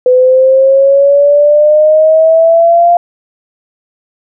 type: exponential sweep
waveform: sine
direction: up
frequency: 501 to 698.5 Hz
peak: -3 dBFS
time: 0.06-2.97 s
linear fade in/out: 2 ms
effects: none